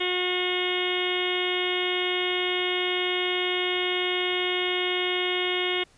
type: harmonic tone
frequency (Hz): 362.1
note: F#4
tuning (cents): -37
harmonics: 1 / 2 / 3 / 4 / 5 / 6 / 7 / 8 / 9 / 10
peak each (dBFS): -28 / -36 / -38 / -39 / -38 / -30 / -41 / -31 / -33 / -35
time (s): 0-5.84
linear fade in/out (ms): 10
effects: pink hiss -59 dBFS RMS until 5.97 s + resampled to 22050 Hz